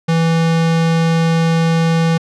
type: tone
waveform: square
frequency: 164.6 Hz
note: E3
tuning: 2 cents flat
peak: -12 dBFS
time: 0.08-2.18 s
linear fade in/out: 10 ms
effects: low-pass 6000 Hz 12 dB/octave